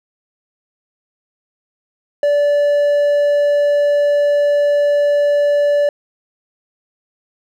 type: tone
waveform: triangle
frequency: 580 Hz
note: D5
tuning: 22 cents flat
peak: -9 dBFS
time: 2.23-5.89 s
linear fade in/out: 2 ms
effects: none